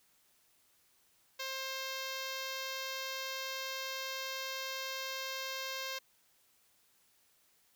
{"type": "tone with notch filter", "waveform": "5% pulse", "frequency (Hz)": 530, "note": "C5", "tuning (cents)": 22, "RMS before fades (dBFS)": -40, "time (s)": [1.39, 5.99], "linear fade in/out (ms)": 10, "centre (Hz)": 8400, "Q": 1.7, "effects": ["white hiss -70 dBFS RMS until 7.75 s"]}